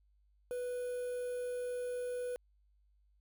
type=tone with quantisation; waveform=triangle; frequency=493.9 Hz; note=B4; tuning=in tune; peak=-34 dBFS; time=0.51-2.36 s; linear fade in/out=0 ms; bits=9; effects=added 50 Hz sine -67 dBFS peak until 3.2 s